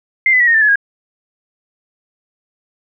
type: tone with pitch steps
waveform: sine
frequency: 2093 / 2009 / 1928.2 / 1850.7 / 1776.3 / 1705 / 1636.5 Hz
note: C7 / B6 / B6 / A#6 / A6 / G#6 / G#6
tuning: 0 / +29 / -42 / -13 / +16 / +45 / -26 cents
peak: -8 dBFS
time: 0.26-0.757 s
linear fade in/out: 2 ms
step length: 71 ms
effects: none